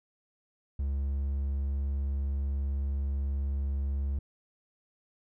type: tone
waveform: triangle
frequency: 69.3 Hz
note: C#2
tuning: in tune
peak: -26 dBFS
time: 0.79-4.19 s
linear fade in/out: 5 ms
effects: none